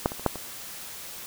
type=clicks; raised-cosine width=1 ms; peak=-7 / -20 / -25 / -6 / -21 dBFS; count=5; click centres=0.059 / 0.119 / 0.196 / 0.263 / 0.357 s; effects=white hiss -40 dBFS RMS until 1.26 s